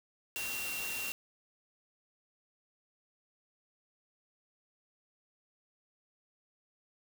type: tone in noise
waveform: sine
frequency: 2748 Hz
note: F7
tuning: 29 cents flat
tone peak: -38 dBFS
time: 0.36-1.12 s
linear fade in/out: 0 ms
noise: white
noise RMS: -40 dBFS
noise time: 0.36-1.12 s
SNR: -1 dB
effects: none